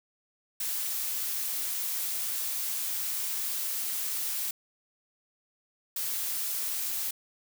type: noise bursts at uneven times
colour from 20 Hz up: blue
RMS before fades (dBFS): -32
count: 2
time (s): 0.6-4.51 / 5.96-7.11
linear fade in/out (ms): 5
effects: none